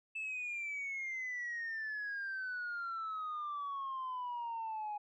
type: exponential sweep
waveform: sine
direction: down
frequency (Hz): 2637 to 827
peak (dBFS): -36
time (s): 0.15-4.98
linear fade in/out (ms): 10
effects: tanh soft clip ceiling -35 dBFS